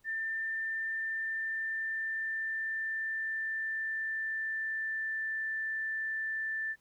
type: tone with pitch glide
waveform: sine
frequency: 1789 to 1768.5 Hz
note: A6 to A6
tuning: +28 to +8 cents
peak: -32 dBFS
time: 0.04-6.76 s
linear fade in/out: 50 ms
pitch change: -20 cents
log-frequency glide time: 0.89-5.38 s
effects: pink hiss -71 dBFS RMS until 6.8 s